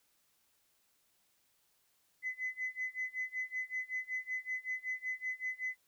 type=tone with tremolo; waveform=sine; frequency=2022 Hz; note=B6; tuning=40 cents sharp; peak=-32 dBFS; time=2.22-5.77 s; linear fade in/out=50 ms; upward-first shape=sine; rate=5.3 Hz; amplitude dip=95%; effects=tanh soft clip ceiling -29 dBFS + white hiss -74 dBFS RMS until 5.87 s

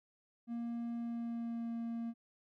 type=tone with pitch glide; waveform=triangle; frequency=234.6 to 231.6 Hz; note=A#3 to A#3; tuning=+11 to -11 cents; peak=-35 dBFS; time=0.47-2.14 s; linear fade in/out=50 ms; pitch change=-22 cents; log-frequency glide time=0.96-1.72 s; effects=none

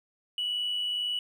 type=tone with amplitude modulation; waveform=triangle; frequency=2946 Hz; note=F#7; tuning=8 cents flat; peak=-23 dBFS; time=0.38-1.19 s; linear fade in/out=2 ms; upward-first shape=sine; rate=102 Hz; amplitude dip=45%; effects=tanh soft clip ceiling -24 dBFS

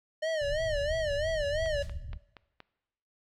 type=tone with vibrato; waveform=square; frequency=608 Hz; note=D#5; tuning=40 cents flat; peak=-29 dBFS; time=0.22-1.83 s; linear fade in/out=10 ms; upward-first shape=sine; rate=3 Hz; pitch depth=120 cents each way
type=low-pass noise; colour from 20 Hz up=pink; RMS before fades=-38 dBFS; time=0.41-2.18 s; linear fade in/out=20 ms; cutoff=110 Hz; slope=24 dB/octave
type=click train; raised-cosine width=0.3 ms; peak=-30 dBFS; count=5; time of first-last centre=1.66-2.603 s; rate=4.24 Hz
type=noise with exponential decay; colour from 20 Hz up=blue; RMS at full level=-41 dBFS; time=1.82-2.07 s; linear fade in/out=1 ms; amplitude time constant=54 ms
effects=noise-tail reverb RT60 1.0 s tail -20 dB re dry + low-pass 5000 Hz 12 dB/octave

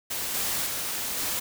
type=noise with level steps; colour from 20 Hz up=white; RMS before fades=-31 / -28 / -31 / -29 dBFS; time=0.1-1.4 s; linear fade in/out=10 ms; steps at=0.34 / 0.66 / 1.17 s; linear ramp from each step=5 ms; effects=none

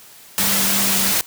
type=tone in noise; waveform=sine; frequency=196 Hz; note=G3; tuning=in tune; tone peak=-26 dBFS; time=0.4-1.12 s; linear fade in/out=0 ms; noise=white; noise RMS=-18 dBFS; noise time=0.38-1.21 s; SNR=-11 dB; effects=white hiss -44 dBFS RMS until 1.26 s + high-pass 60 Hz 12 dB/octave

